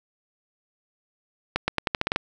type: accelerating click train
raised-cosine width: 0.3 ms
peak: -6 dBFS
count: 9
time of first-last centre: 1.56-2.161 s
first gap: 120 ms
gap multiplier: 0.86
effects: none